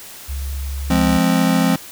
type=tone with pitch glide; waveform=sine; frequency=68.6 to 70.53 Hz; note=C#2 to C#2; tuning=-17 to +31 cents; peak=-22 dBFS; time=0.28-1.19 s; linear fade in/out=20 ms; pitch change=+48 cents; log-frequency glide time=0.76-1.03 s
type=chord; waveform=square; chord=F minor; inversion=none; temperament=just; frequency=174.61 / 209.5 / 261.9 Hz; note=F3 / Ab3 / C4; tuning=0 / +15 / +2 cents; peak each=-18 / -20 / -18 dBFS; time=0.9-1.76 s; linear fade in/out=5 ms
effects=white hiss -37 dBFS RMS until 1.91 s